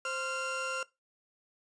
30% pulse tone pair together, 523.3 / 1385 Hz, C5 / F6, 0 / -15 cents, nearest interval octave + perfect fourth, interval 1685 cents, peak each -36 / -31 dBFS, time 0.05-0.83 s, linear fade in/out 2 ms, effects noise-tail reverb RT60 0.2 s tail -19 dB re dry + resampled to 22050 Hz

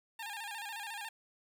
15% pulse tone with vibrato, 859 Hz, A5, 42 cents flat, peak -34 dBFS, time 0.19-1.09 s, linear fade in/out 5 ms, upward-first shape square, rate 14 Hz, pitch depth 89 cents each way, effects none

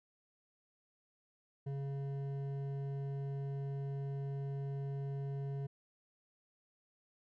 sine tone with hard clipping, 138.59 Hz, C#3, in tune, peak -39 dBFS, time 1.66-5.67 s, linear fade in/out 10 ms, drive 9 dB, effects none

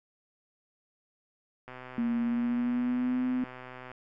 click train, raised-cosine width 0.5 ms, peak -29 dBFS, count 285, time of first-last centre 1.68-3.916 s, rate 127 Hz
sine tone with pitch glide, 234.9 to 253.2 Hz, A#3 to B3, +13 to +43 cents, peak -26 dBFS, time 1.98-3.44 s, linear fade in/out 2 ms, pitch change +130 cents, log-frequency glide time 2.23-3.23 s
effects none

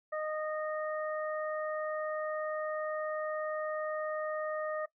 harmonic tone, 617 Hz, D#5, 15 cents flat, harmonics 1 / 2 / 3, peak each -34 / -40 / -44 dBFS, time 0.12-4.86 s, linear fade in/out 10 ms, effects noise-tail reverb RT60 0.1 s tail -18 dB re dry

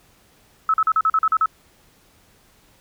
sine tone bursts, 1298 Hz, E6, 27 cents flat, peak -14 dBFS, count 9, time 0.69-1.459 s, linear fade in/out 2 ms, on 49 ms, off 41 ms, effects pink hiss -56 dBFS RMS until 2.8 s

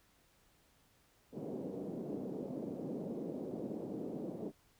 pink band-pass noise, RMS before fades -42 dBFS, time 1.32-4.52 s, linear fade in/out 50 ms, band 180 to 510 Hz, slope 24 dB/octave, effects pink hiss -70 dBFS RMS until 4.79 s

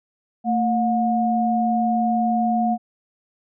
sine tone pair together, 225.8 / 720 Hz, A3 / F#5, +45 / -47 cents, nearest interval octave + minor sixth, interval 2008 cents, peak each -20 dBFS, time 0.44-2.78 s, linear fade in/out 50 ms, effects none

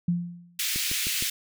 sine tone with exponential decay, 173.8 Hz, F3, 8 cents flat, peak -19 dBFS, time 0.08-0.59 s, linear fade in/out 5 ms, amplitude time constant 110 ms
pink high-pass noise, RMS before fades -28 dBFS, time 0.59-1.3 s, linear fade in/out 5 ms, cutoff 2200 Hz, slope 24 dB/octave
click train, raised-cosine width 3 ms, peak -23 dBFS, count 4, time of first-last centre 0.76-1.224 s, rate 6.46 Hz
effects none

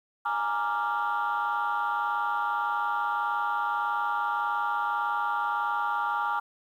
sine chord, Bb dominant seventh, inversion third, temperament equal with one note detuned, 830.6 / 932.3 / 1174.7 / 1391.3 Hz, Ab5 / Bb5 / D6 / F6, 0 / 0 / 0 / -7 cents, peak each -30 dBFS, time 0.25-6.4 s, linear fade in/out 10 ms, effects tanh soft clip ceiling -20 dBFS + 10-bit

